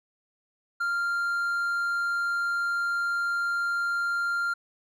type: tone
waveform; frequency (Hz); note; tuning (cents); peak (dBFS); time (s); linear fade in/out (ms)
triangle; 1393; F6; -5; -23; 0.8-4.54; 10
effects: none